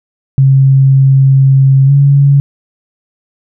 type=tone with pitch glide; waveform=sine; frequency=135 to 140.41 Hz; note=C#3 to C#3; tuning=-45 to +23 cents; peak=-3 dBFS; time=0.38-2.4 s; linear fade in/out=0 ms; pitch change=+68 cents; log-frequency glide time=1.86-1.91 s; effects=none